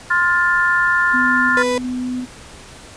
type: chord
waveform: sine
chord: F major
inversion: second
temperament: equal with one note detuned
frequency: 1046.5 / 1411.5 / 1760 Hz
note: C6 / F6 / A6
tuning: 0 / +18 / 0 cents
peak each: -20 / -16 / -17 dBFS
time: 0.1-1.63 s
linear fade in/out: 10 ms
type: tone with tremolo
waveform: sine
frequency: 251.2 Hz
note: B3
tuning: 30 cents sharp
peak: -20 dBFS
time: 1.13-2.26 s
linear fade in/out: 20 ms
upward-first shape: square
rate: 1.4 Hz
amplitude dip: 30%
type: tone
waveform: 35% pulse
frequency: 495.3 Hz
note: B4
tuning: 5 cents sharp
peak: -15 dBFS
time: 1.57-1.78 s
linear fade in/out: 2 ms
effects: pink hiss -39 dBFS RMS until 2.96 s + resampled to 22050 Hz